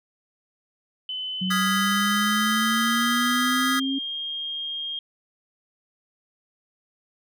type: tone with pitch glide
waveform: sine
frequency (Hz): 3028 to 3227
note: F#7 to G7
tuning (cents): +39 to +50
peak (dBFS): -28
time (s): 1.09-4.99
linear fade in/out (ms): 2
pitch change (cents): +111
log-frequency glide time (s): 1.36-4.15
type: exponential sweep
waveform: sine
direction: up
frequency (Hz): 184.2 to 273.5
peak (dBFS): -24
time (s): 1.41-3.99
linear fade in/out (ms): 10
type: chord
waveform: square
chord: F half-diminished seventh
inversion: third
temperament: equal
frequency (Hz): 1244.5 / 1396.9 / 1661.2 / 1975.5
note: Eb6 / F6 / Ab6 / Cb7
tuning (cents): 0 / 0 / 0 / 0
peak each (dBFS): -26 / -32 / -29 / -31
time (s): 1.5-3.8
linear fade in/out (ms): 10
effects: none